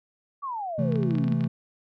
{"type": "exponential sweep", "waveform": "sine", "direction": "down", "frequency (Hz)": [1165, 219.2], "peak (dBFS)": -29, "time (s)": [0.42, 1.35], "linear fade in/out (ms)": 20}
{"type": "chord", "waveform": "triangle", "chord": "A minor", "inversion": "first", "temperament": "just", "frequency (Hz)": [132, 165, 220], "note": ["C3", "E3", "A3"], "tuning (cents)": [16, 2, 0], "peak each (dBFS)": -25, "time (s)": [0.78, 1.48], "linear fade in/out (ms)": 10}
{"type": "clicks", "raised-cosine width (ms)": 0.3, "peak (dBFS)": -25, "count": 11, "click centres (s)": [0.923, 0.957, 1.031, 1.108, 1.153, 1.184, 1.241, 1.281, 1.323, 1.408, 1.441]}
{"effects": []}